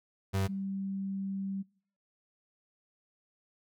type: tone pair in turn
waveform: 35% pulse / sine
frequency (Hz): 96.7 / 194.58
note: G2 / G3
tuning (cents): -23 / -13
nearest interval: octave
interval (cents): 1210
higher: second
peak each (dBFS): -26 / -33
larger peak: first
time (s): 0.33-0.48 / 0.48-1.63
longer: second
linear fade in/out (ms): 20
effects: noise-tail reverb RT60 0.6 s tail -26 dB re dry